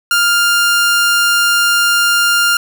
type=tone; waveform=sawtooth; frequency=1400 Hz; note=F6; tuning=4 cents sharp; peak=-6 dBFS; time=0.11-2.57 s; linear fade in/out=2 ms; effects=none